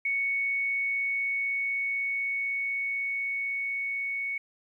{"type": "tone with level ramp", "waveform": "sine", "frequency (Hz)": 2221, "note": "C#7", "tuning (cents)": 3, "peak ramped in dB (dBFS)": [-25, -29], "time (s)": [0.05, 4.38], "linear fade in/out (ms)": 5, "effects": ["11-bit"]}